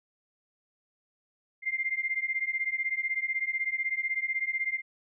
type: beating tone pair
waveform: sine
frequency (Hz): 2093 / 2109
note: C7 / C7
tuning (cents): 0 / +13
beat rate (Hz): 16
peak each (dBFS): -31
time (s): 1.62-4.82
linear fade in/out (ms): 50
effects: none